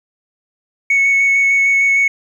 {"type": "tone with vibrato", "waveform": "sine", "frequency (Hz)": 2212, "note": "C#7", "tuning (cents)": -4, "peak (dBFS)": -8, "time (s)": [0.9, 2.08], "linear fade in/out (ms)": 5, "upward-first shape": "square", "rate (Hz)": 6.6, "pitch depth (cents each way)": 8, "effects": ["tanh soft clip ceiling -8 dBFS", "8-bit"]}